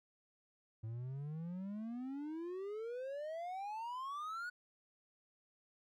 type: exponential sweep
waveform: triangle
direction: up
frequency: 108.5 to 1480 Hz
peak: -39 dBFS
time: 0.83-4.5 s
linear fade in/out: 10 ms
effects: none